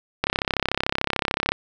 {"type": "click train", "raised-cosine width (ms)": 0.3, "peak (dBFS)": -4, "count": 44, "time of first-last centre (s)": [0.24, 1.52], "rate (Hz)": 33.6, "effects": []}